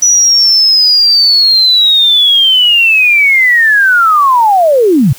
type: linear sweep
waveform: sine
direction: down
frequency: 5920 to 111.5 Hz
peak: -4 dBFS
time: 0.02-5.13 s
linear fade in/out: 5 ms
effects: white hiss -34 dBFS RMS until 5.18 s